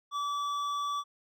triangle tone with hard clipping, 1152 Hz, D6, 34 cents flat, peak -32 dBFS, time 0.11-1.04 s, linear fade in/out 50 ms, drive 13 dB, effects none

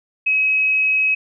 sine tone, 2552 Hz, D#7, 43 cents sharp, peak -14 dBFS, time 0.26-1.15 s, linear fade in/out 10 ms, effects none

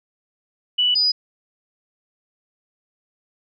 sine tone pair in turn, 2960 / 4952 Hz, F#7 / D#8, 0 / -9 cents, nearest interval major sixth, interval 891 cents, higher second, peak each -15 dBFS, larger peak neither, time 0.78-0.95 / 0.95-1.12 s, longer neither, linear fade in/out 10 ms, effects none

